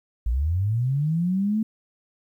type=linear sweep; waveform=sine; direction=up; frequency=52.6 to 223.3 Hz; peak=-20 dBFS; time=0.26-1.63 s; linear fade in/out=5 ms; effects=10-bit